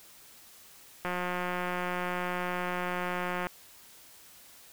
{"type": "click train", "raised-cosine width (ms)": 0.5, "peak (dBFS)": -18, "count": 434, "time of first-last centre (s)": [1.05, 3.469], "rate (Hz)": 179, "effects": ["white hiss -54 dBFS RMS until 4.72 s"]}